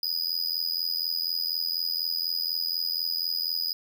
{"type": "tone with amplitude modulation", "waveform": "square", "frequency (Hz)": 4959, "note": "D#8", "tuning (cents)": -7, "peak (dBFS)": -23, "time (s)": [0.03, 3.73], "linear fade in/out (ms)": 2, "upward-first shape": "sine", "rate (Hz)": 84.1, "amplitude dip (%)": 90, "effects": []}